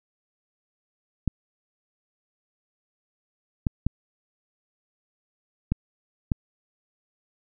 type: clicks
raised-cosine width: 5 ms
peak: -10 dBFS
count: 5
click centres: 1.277 / 3.668 / 3.866 / 5.72 / 6.318 s
effects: none